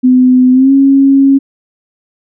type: tone with pitch glide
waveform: sine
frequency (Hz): 253.7 to 273.5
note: B3 to C#4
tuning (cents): +47 to -23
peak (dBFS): -3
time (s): 0.03-1.39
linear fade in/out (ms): 20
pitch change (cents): +130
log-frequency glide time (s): 0.52-0.72
effects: none